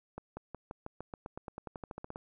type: accelerating click train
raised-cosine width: 1 ms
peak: -27 dBFS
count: 19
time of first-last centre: 0.18-2.159 s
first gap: 190 ms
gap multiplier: 0.93
effects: none